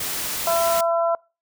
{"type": "noise", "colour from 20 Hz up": "white", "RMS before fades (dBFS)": -27, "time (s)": [0, 0.81], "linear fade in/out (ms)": 5}
{"type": "harmonic tone", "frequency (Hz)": 336.1, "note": "E4", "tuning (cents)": 34, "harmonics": [2, 3, 4], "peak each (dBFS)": [-19, -27, -27], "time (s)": [0.47, 1.15], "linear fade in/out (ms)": 2}
{"effects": ["noise-tail reverb RT60 0.3 s tail -25 dB re dry"]}